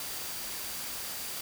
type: tone in noise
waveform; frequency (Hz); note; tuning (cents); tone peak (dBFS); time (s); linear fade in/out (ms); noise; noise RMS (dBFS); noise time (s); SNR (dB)
sine; 4699; D8; 0; -48; 0-1.41; 2; white; -38; 0-1.41; -13
effects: none